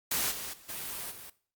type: noise with level steps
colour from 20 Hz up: white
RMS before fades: -30 / -39 / -55 / -38 / -46 dBFS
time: 0.11-1.3 s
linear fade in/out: 5 ms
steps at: 0.3 / 0.52 / 0.68 / 1.1 s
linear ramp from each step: 20 ms
effects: noise-tail reverb RT60 0.4 s tail -17 dB re dry + Opus 48 kbps